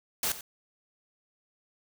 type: noise with echo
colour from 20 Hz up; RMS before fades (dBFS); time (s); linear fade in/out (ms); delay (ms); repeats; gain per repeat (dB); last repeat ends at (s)
white; -29; 0.23-0.32; 2; 90; 1; -14; 0.41
effects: none